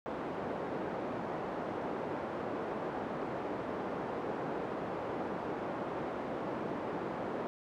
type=band-pass noise; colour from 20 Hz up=pink; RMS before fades=-38 dBFS; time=0.06-7.47 s; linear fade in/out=0 ms; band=260 to 910 Hz; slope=12 dB/octave; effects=none